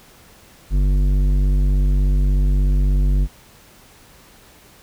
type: tone with tanh clipping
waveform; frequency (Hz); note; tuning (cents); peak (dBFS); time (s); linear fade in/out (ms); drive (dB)
sine; 48.27; G1; -26; -15; 0.7-3.28; 50; 12
effects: pink hiss -48 dBFS RMS until 4.82 s